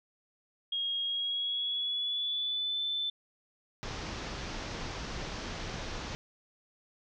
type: tone with pitch glide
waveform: sine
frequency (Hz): 3270 to 3525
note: G#7 to A7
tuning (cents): -28 to +2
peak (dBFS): -30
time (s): 0.72-3.1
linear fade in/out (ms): 5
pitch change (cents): +130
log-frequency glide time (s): 1.04-2.81
type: low-pass noise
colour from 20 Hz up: pink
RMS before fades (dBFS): -39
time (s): 3.83-6.15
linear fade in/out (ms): 0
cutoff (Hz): 6300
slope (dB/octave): 48
effects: none